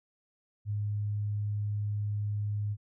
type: tone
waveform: sine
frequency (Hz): 103.83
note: G#2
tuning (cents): 0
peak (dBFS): -29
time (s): 0.65-2.77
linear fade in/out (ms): 50
effects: none